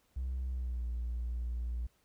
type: tone with pitch glide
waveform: triangle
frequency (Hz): 64.1 to 59.46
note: C2 to A#1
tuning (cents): -35 to +35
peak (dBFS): -30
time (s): 0.16-1.87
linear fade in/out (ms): 10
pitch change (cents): -130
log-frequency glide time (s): 0.48-0.86
effects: tanh soft clip ceiling -30 dBFS + pink hiss -72 dBFS RMS until 2.04 s